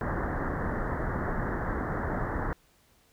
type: low-pass noise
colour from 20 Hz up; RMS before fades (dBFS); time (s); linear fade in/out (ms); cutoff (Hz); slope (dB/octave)
pink; -31; 0.01-2.53; 0; 1900; 96
effects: pink hiss -64 dBFS RMS until 3.12 s